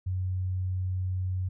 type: tone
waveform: sine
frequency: 92.5 Hz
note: F#2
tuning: in tune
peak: -27 dBFS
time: 0.06-1.49 s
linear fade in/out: 10 ms
effects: none